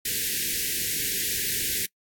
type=band-stop noise; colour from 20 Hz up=white; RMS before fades=-27 dBFS; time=0.05-1.86 s; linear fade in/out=5 ms; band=490 to 1600 Hz; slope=96 dB/octave; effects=noise-tail reverb RT60 0.1 s tail -26 dB re dry + AAC 64 kbps